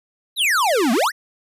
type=exponential two-way sweep; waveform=square; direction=down then up; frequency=4103 to 212 to 2020 Hz; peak=-16 dBFS; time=0.36-1.12 s; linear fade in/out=50 ms; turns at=0.92 s; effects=resampled to 32000 Hz